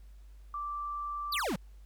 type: tone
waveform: sine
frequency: 1171 Hz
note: D6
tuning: 5 cents flat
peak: -34 dBFS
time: 0.54-1.4 s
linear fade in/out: 2 ms
type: exponential sweep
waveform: square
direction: down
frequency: 4978 to 155.3 Hz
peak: -31 dBFS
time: 1.32-1.56 s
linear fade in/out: 5 ms
effects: added 50 Hz sine -49 dBFS peak until 1.85 s + pink hiss -70 dBFS RMS until 1.85 s